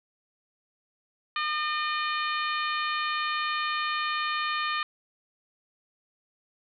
harmonic tone, 607 Hz, D#5, 43 cents flat, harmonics 2 / 3 / 4 / 5 / 6 / 7, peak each -29 / -33 / -35 / -37 / -39 / -40 dBFS, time 1.36-4.83 s, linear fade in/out 2 ms, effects none

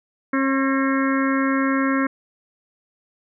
harmonic tone with a mistuned harmonic, 270 Hz, C#4, 45 cents flat, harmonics 1 / 2 / 4 / 5 / 6 / 7 / 8, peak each -19 / -28 / -27 / -29 / -29 / -30 / -32 dBFS, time 0.33-2.07 s, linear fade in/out 5 ms, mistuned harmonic 7, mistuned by -39 cents, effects none

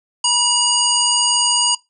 harmonic tone, 963 Hz, B5, 44 cents flat, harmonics 1 / 3 / 5 / 7 / 9, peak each -21 / -19 / -19 / -20 / -20 dBFS, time 0.24-1.75 s, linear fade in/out 5 ms, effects noise-tail reverb RT60 0.2 s tail -21 dB re dry

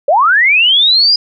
sine linear sweep, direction up, 523.3 to 4978 Hz, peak -6 dBFS, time 0.08-1.16 s, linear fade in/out 5 ms, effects none

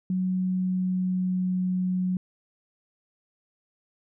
sine tone with pitch glide, 185 to 183.51 Hz, F#3 to F#3, 0 to -14 cents, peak -23 dBFS, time 0.1-2.17 s, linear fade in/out 2 ms, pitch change -14 cents, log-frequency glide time 0.29-1.58 s, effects none

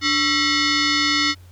sine tone with frequency modulation, 1108.7 Hz, C#6, in tune, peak -16 dBFS, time 0.01-1.35 s, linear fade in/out 50 ms, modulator 815 Hz, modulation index 5.2, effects added 90 Hz sine -42 dBFS peak until 1.51 s + pink hiss -55 dBFS RMS until 1.51 s

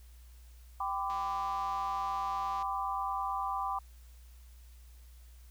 sine chord, G major, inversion none, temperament equal with one note detuned, 784 / 1005.6 / 1174.7 Hz, G5 / B5 / D6, 0 / +31 / 0 cents, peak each -36 dBFS, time 0.8-3.79 s, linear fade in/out 5 ms
click train, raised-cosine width 0.2 ms, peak -34 dBFS, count 280, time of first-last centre 1.1-2.625 s, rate 183 Hz
effects added 60 Hz sine -51 dBFS peak until 5.5 s + white hiss -65 dBFS RMS until 5.5 s

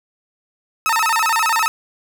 30% pulse tone with vibrato, 1082 Hz, C#6, 42 cents flat, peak -12 dBFS, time 0.86-1.68 s, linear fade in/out 0 ms, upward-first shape square, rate 15 Hz, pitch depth 300 cents each way, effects none

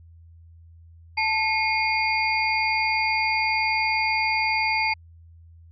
sine tone cluster, 879 / 2158 / 2451 / 4668 Hz, A5 / C#7 / D#7 / D8, -2 / -47 / -27 / -11 cents, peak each -25 / -24 / -27 / -31 dBFS, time 1.17-4.94 s, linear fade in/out 10 ms, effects added 83 Hz sine -46 dBFS peak until 5.71 s

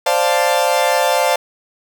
40% pulse chord, D minor seventh, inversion third, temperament equal, 523.3 / 587.3 / 698.5 / 880 Hz, C5 / D5 / F5 / A5, 0 / 0 / 0 / 0 cents, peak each -18 dBFS, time 0.06-1.36 s, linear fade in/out 5 ms, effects none

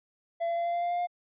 triangle tone with pitch steps, 676 / 680.3 / 684.6 / 689 / 693.4 / 697.8 / 702.3 / 706.7 Hz, E5 / F5 / F5 / F5 / F5 / F5 / F5 / F5, +43 / -46 / -35 / -24 / -13 / -2 / +10 / +20 cents, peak -25 dBFS, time 0.4-1.072 s, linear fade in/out 20 ms, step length 84 ms, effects resampled to 8000 Hz

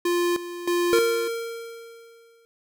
square tone with tremolo, 349.2 Hz, F4, in tune, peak -21 dBFS, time 0.05-1.28 s, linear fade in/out 5 ms, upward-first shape square, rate 1.6 Hz, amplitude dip 75%
square tone with exponential decay, 461.5 Hz, A#4, 17 cents flat, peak -17 dBFS, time 0.93-2.45 s, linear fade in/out 0 ms, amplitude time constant 330 ms
effects none

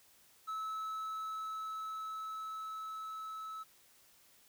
triangle tone with level ramp, 1300 Hz, E6, 24 cents flat, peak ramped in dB -35 to -40 dBFS, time 0.47-3.64 s, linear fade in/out 20 ms, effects white hiss -65 dBFS RMS until 4.48 s

